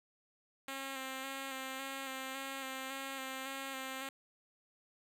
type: tone with vibrato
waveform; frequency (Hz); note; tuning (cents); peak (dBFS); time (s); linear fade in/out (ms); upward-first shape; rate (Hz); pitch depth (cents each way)
5% pulse; 267.3; C4; +37; -29; 0.68-4.09; 2; square; 1.8; 22
effects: none